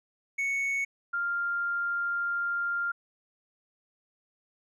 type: tone pair in turn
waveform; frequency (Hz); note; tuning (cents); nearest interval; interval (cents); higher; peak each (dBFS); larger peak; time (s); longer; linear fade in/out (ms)
triangle / sine; 2217 / 1396.6; C#7 / F6; 0 / 0; minor sixth; 800; first; -25 / -27; first; 0.38-0.85 / 1.13-2.92; second; 10
effects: resampled to 24000 Hz